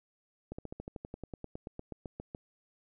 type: slowing click train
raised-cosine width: 2 ms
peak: -27 dBFS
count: 19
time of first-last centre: 0.52-2.349 s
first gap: 65 ms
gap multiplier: 1.05
effects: none